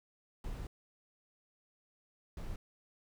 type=noise bursts at uneven times; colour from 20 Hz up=brown; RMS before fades=-41 dBFS; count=2; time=0.44-0.67 / 2.37-2.56 s; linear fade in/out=2 ms; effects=none